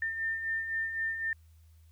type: beating tone pair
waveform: sine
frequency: 1800 / 1803.9 Hz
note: A6 / A6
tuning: +39 / +43 cents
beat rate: 3.9 Hz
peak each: -40 / -31 dBFS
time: 0.02-1.33 s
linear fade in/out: 2 ms
effects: added 80 Hz sine -55 dBFS peak until 1.91 s + white hiss -72 dBFS RMS until 1.91 s